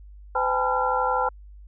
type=tone cluster; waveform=sine; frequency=508 / 801 / 873 / 999 / 1371 Hz; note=B4 / G5 / A5 / B5 / F6; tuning=+49 / +37 / -14 / +20 / -32 cents; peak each=-27 dBFS; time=0.35-1.29 s; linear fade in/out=5 ms; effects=added 50 Hz sine -42 dBFS peak until 1.67 s